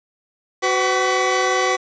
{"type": "tone cluster", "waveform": "45% pulse", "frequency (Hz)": [370.8, 506, 758, 1138, 1978], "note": ["F#4", "B4", "F#5", "C#6", "B6"], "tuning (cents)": [4, 42, 42, 45, 2], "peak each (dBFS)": -23, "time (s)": [0.62, 1.77], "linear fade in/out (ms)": 20, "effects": ["resampled to 16000 Hz", "7-bit"]}